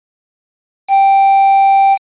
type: tone with quantisation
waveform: triangle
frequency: 784 Hz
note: G5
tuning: in tune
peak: -4 dBFS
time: 0.88-1.98 s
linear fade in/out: 50 ms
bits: 4
effects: resampled to 8000 Hz